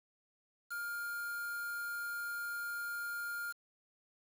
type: tone with quantisation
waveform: triangle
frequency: 1408 Hz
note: F6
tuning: 14 cents sharp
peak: -36 dBFS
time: 0.7-3.53 s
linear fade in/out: 20 ms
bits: 8
effects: none